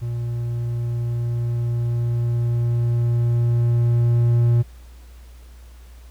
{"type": "tone with level ramp", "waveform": "triangle", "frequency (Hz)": 118.6, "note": "A#2", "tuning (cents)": 30, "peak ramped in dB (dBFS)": [-21, -11], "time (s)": [0.01, 4.63], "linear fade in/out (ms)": 20, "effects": ["added 60 Hz sine -40 dBFS peak until 6.1 s", "pink hiss -54 dBFS RMS until 6.1 s"]}